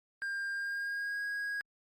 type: tone with pitch glide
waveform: triangle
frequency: 1600 to 1645.9 Hz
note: G6 to G#6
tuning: +35 to -16 cents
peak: -32 dBFS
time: 0.22-1.61 s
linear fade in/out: 0 ms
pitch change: +49 cents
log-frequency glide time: 0.52-1.24 s
effects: Opus 48 kbps